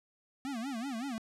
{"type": "tone with vibrato", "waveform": "square", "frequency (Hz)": 250.5, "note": "B3", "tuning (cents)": 25, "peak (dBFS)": -36, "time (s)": [0.45, 1.18], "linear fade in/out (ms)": 0, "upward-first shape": "sine", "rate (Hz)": 5.3, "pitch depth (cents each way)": 220, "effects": ["low-pass 10000 Hz 12 dB/octave"]}